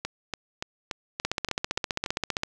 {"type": "two click trains", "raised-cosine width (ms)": 0.2, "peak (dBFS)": [-13, -9], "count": [8, 19], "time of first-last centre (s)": [[0.05, 2.061], [1.25, 2.434]], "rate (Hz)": [3.48, 15.2], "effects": []}